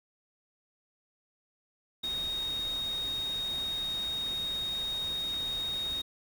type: tone in noise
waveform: sine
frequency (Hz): 3731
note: A#7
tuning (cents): +1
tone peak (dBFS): -31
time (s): 2.03-6.02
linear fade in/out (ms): 10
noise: pink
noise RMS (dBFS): -45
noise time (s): 2.03-6.02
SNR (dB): +11
effects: none